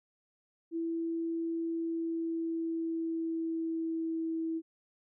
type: tone with pitch glide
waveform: sine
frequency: 331.1 to 325.4 Hz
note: E4 to E4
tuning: +8 to -22 cents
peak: -31 dBFS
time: 0.71-4.62 s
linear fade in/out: 50 ms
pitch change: -30 cents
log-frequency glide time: 1.64-4.36 s
effects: none